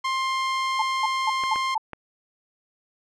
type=tone; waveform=sawtooth; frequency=1056 Hz; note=C6; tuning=16 cents sharp; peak=-19 dBFS; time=0.04-1.75 s; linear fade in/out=10 ms
type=tone bursts; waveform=sine; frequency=880 Hz; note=A5; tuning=in tune; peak=-20 dBFS; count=5; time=0.79-1.78 s; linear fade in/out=5 ms; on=30 ms; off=210 ms
type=clicks; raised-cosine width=0.5 ms; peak=-19 dBFS; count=3; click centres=1.437 / 1.559 / 1.933 s
effects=low-pass 5000 Hz 12 dB/octave